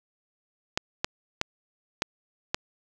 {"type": "clicks", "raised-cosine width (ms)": 0.2, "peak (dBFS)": -7, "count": 5, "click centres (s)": [0.775, 1.045, 1.414, 2.021, 2.545], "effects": []}